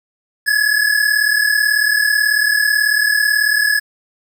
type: tone pair together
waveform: square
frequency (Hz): 1676.8 / 1715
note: G#6 / A6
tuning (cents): +16 / -45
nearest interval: unison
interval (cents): 39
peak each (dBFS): -16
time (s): 0.46-3.8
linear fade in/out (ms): 20
effects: 8-bit